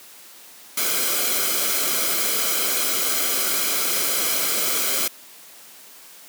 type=noise with comb filter; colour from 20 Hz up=white; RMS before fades=-22 dBFS; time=0.77-5.08 s; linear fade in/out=5 ms; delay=1.1 ms; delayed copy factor=-0.65; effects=white hiss -45 dBFS RMS until 6.28 s + high-pass 200 Hz 12 dB/octave